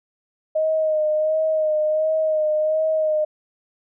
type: tone with vibrato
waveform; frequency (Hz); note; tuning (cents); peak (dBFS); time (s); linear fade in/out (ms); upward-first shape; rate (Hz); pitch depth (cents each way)
sine; 622.3; D#5; 0; -17; 0.55-3.25; 10; sine; 1.4; 29
effects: none